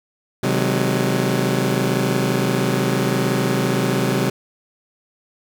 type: chord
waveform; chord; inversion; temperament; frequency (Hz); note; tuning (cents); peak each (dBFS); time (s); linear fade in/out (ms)
20% pulse; Ab dominant seventh; first; just; 129.78 / 155.74 / 186.89 / 207.7; C3 / Eb3 / Gb3 / Ab3; -14 / +2 / +18 / 0; -16 / -21 / -17 / -20; 0.43-4.3; 5
effects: none